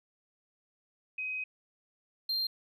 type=tone pair in turn; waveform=sine / triangle; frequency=2520 / 4182 Hz; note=D#7 / C8; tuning=+21 / -2 cents; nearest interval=major sixth; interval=877 cents; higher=second; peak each=-33 / -28 dBFS; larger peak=second; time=1.18-1.44 / 2.29-2.47 s; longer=first; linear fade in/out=5 ms; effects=none